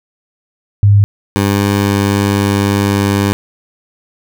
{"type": "tone pair in turn", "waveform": ["sine", "15% pulse"], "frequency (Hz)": [101.7, 100.01], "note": ["G#2", "G2"], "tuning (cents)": [-36, 35], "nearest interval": "unison", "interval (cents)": 29, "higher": "first", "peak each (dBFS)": -4, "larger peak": "neither", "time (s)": [[0.83, 1.04], [1.36, 3.33]], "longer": "second", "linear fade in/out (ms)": 0, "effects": []}